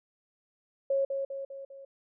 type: tone with echo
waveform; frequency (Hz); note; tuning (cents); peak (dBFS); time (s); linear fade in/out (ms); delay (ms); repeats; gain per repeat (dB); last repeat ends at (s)
sine; 547; C#5; -23; -24; 0.9-1.05; 5; 200; 4; -5; 1.85
effects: none